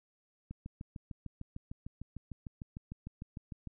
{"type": "click train", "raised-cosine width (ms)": 5, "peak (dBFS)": -30, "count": 22, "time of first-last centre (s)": [0.51, 3.673], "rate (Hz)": 6.64, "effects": []}